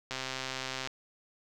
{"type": "click train", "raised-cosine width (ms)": 0.2, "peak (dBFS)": -18, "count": 101, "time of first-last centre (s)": [0.11, 0.873], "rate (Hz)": 131, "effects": []}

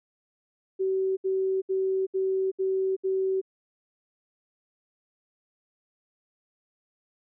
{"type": "tone bursts", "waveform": "sine", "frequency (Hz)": 381.1, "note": "G4", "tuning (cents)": -49, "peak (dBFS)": -23, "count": 6, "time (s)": [0.79, 3.415], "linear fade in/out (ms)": 20, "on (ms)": 380, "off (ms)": 69, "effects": []}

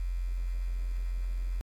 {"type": "tone with quantisation", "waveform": "sine", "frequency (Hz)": 43.91, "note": "F1", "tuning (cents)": 10, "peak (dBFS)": -29, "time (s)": [0, 1.61], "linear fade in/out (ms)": 0, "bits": 9, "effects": ["AAC 64 kbps"]}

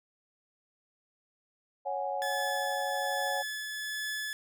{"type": "chord", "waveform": "sine", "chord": "C# suspended fourth", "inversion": "none", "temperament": "just", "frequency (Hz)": [554.4, 739.2, 831.5], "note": ["C#5", "F#5", "G#5"], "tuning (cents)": [0, -2, 2], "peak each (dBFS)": -35, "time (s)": [1.85, 3.43], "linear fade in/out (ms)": 20}
{"type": "tone with tremolo", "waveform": "sawtooth", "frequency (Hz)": 1719, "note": "A6", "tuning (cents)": -41, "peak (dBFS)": -29, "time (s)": [2.22, 4.33], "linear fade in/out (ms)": 0, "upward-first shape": "triangle", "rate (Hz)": 1.2, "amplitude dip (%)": 35}
{"effects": []}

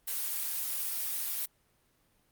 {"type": "noise", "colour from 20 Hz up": "blue", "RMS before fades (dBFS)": -34, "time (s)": [0.07, 1.46], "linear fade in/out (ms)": 10, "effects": ["pink hiss -70 dBFS RMS until 2.31 s", "Opus 32 kbps"]}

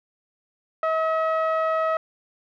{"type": "tone with low-pass filter", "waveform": "sawtooth", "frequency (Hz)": 641, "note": "E5", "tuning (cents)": -49, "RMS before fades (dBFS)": -23, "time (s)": [0.83, 1.97], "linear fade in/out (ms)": 2, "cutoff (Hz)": 1400, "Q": 1.9, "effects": []}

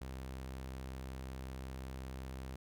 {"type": "tone", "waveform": "sawtooth", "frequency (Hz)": 65.41, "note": "C2", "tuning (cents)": 0, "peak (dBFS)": -39, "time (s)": [0.01, 2.56], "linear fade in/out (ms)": 5, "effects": []}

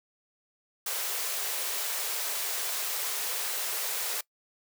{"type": "high-pass noise", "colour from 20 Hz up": "white", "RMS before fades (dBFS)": -32, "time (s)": [0.86, 4.21], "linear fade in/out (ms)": 5, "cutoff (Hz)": 380, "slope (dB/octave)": 96, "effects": ["noise-tail reverb RT60 0.1 s tail -22 dB re dry"]}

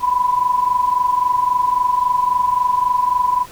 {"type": "tone pair together", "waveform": "sine", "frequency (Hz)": [987.8, 1011.5], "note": ["B5", "B5"], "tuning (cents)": [0, 41], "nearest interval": "unison", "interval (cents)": 41, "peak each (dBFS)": [-15, -19], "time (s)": [0, 3.46], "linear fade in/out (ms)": 50, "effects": ["pink hiss -40 dBFS RMS until 3.51 s"]}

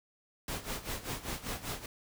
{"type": "noise with tremolo", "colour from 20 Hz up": "pink", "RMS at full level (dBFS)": -36, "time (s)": [0.48, 1.86], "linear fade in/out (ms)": 2, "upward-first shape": "sine", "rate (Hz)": 5.1, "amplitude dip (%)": 80, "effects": []}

